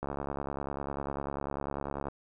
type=click train; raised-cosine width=1 ms; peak=-21 dBFS; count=145; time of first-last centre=0.03-2.084 s; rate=70.1 Hz; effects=none